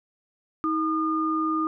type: tone pair together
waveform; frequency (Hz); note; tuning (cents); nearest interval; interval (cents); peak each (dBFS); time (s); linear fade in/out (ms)
sine; 317.3 / 1216.8; D#4 / D#6; +34 / -39; octave + major seventh; 2327; -25; 0.64-1.67; 0
effects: none